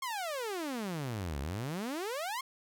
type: exponential two-way sweep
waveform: sawtooth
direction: down then up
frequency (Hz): 1100 to 65.9 to 1100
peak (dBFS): -31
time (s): 0.02-2.41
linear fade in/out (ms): 5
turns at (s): 1.4
effects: none